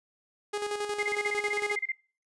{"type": "tone with tremolo", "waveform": "sawtooth", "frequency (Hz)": 413.8, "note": "G#4", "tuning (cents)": -6, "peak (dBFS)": -25, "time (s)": [0.53, 1.76], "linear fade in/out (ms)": 10, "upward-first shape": "square", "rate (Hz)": 11, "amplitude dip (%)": 50}
{"type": "tone bursts", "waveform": "sine", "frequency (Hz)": 2093, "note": "C7", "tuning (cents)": 0, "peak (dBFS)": -27, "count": 15, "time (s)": [0.99, 1.92], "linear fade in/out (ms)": 5, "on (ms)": 34, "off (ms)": 30}
{"effects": ["noise-tail reverb RT60 0.4 s tail -25 dB re dry", "resampled to 24000 Hz"]}